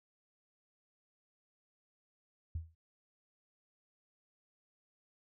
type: tone with exponential decay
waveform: sine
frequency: 81.7 Hz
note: E2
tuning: 15 cents flat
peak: -32 dBFS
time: 2.55-2.75 s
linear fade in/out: 5 ms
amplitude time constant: 42 ms
effects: tanh soft clip ceiling -28 dBFS